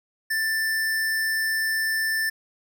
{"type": "tone", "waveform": "square", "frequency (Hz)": 1772, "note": "A6", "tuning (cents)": 12, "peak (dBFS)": -23, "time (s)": [0.3, 2.3], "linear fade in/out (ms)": 10, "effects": []}